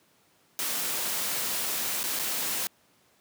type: noise with dropouts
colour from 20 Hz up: white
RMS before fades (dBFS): -30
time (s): 0.59-2.67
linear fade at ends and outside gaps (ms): 0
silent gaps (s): 2.031-2.039 / 2.19-2.196
effects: pink hiss -64 dBFS RMS until 3.2 s + high-pass 150 Hz 12 dB/octave